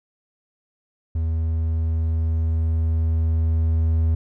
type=tone with level ramp; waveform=triangle; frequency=80.8 Hz; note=E2; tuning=34 cents flat; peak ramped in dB=-18 to -14 dBFS; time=1.15-4.15 s; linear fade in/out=5 ms; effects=none